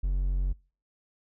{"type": "tone", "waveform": "triangle", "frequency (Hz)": 45.91, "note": "F#1", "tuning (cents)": -13, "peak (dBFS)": -22, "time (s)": [0.03, 0.53], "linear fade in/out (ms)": 10, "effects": ["noise-tail reverb RT60 0.4 s tail -25 dB re dry"]}